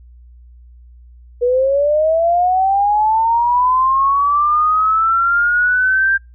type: linear sweep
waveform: sine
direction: up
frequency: 478.9 to 1590 Hz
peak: -11 dBFS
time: 1.41-6.18 s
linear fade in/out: 20 ms
effects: noise-tail reverb RT60 0.2 s tail -24 dB re dry + added 60 Hz sine -39 dBFS peak until 6.34 s